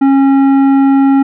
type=tone with tanh clipping; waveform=sine; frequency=273.1 Hz; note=C#4; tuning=26 cents flat; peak=-7 dBFS; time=0.01-1.23 s; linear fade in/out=10 ms; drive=11 dB; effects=none